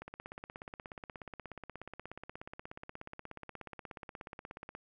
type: click train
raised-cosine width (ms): 0.5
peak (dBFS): -29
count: 80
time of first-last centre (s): 0.02-4.751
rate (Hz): 16.7
effects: none